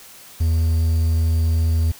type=tone with quantisation; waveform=triangle; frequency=81.4 Hz; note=E2; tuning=21 cents flat; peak=-13 dBFS; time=0.4-1.92 s; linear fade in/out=10 ms; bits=7; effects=white hiss -43 dBFS RMS until 1.99 s